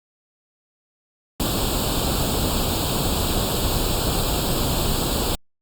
pink noise with comb filter, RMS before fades -22 dBFS, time 1.4-5.35 s, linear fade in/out 0 ms, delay 0.25 ms, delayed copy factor +0.85, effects Opus 48 kbps

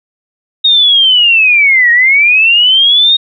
sine linear two-way sweep, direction down then up, 3739 to 1864.7 to 3739 Hz, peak -4 dBFS, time 0.64-3.17 s, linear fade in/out 10 ms, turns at 1.91 s, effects none

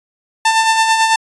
sawtooth tone with tremolo, 892 Hz, A5, 23 cents sharp, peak -5 dBFS, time 0.45-1.16 s, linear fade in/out 5 ms, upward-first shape sine, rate 9.1 Hz, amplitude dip 45%, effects resampled to 22050 Hz

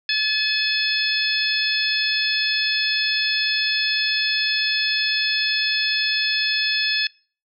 harmonic tone with a mistuned harmonic, 862 Hz, A5, 36 cents flat, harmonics 2 / 3 / 4 / 5 / 6, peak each -25 / -25 / -25 / -25 / -25 dBFS, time 0.09-7.07 s, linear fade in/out 2 ms, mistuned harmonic 3, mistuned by -19 cents, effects noise-tail reverb RT60 0.4 s tail -24 dB re dry

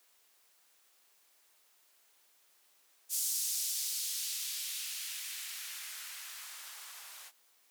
violet noise with band-pass filter sweep, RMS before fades -39 dBFS, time 3.09-7.32 s, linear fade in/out 50 ms, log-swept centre 6900 to 820 Hz, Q 1.1, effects white hiss -68 dBFS RMS until 7.7 s + high-pass 400 Hz 12 dB/octave

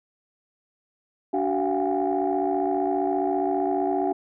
sine tone cluster, 288.7 / 377.6 / 688 / 743 / 813 Hz, D4 / F#4 / F5 / F#5 / G#5, -30 / +35 / -26 / +7 / -37 cents, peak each -27 / -25 / -28 / -29 / -30 dBFS, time 1.33-4.13 s, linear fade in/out 10 ms, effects tanh soft clip ceiling -13 dBFS

